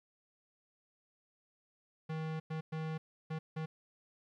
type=tone bursts at uneven times; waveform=square; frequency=158.3 Hz; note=D#3; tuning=30 cents sharp; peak=-37 dBFS; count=5; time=2.09-2.4 / 2.5-2.61 / 2.72-2.98 / 3.3-3.39 / 3.56-3.66 s; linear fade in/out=10 ms; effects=low-pass 3000 Hz 12 dB/octave + 13-bit